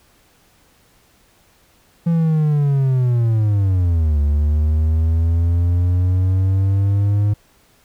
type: linear two-way sweep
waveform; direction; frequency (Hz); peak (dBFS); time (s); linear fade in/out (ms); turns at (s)
triangle; down then up; 170 to 72 to 103.9; -11; 2.06-7.34; 10; 4.2
effects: pink hiss -55 dBFS RMS until 7.84 s